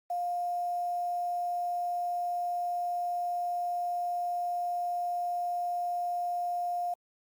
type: tone with quantisation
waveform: sine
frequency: 705 Hz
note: F5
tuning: 16 cents sharp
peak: -29 dBFS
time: 0.1-6.94 s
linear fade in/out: 5 ms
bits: 9
effects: Opus 48 kbps